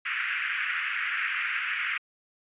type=band-pass noise; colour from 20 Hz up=pink; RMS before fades=-30 dBFS; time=0.05-1.98 s; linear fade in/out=10 ms; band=1400 to 2700 Hz; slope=48 dB/octave; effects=resampled to 8000 Hz